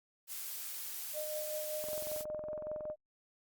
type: noise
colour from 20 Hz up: blue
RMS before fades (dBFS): -42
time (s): 0.27-2.25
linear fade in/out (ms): 50
type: tone with tremolo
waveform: sine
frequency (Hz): 610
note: D#5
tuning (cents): -34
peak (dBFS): -36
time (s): 1.13-2.96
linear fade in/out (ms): 50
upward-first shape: triangle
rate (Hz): 5.2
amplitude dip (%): 45
type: click train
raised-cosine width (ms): 1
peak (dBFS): -34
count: 24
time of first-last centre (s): 1.84-2.9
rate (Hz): 21.7
effects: Opus 48 kbps